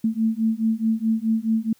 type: beating tone pair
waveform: sine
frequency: 220.5 / 225.2 Hz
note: A3 / A3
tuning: +4 / +40 cents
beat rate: 4.7 Hz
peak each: -22 dBFS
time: 0.04-1.73 s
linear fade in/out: 5 ms
effects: white hiss -60 dBFS RMS until 1.79 s